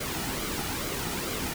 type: noise with flanger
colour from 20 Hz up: pink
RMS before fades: -32 dBFS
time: 0-1.54 s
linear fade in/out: 10 ms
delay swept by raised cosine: 1.1 to 1.9 ms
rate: 2.3 Hz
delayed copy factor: -0.5
effects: none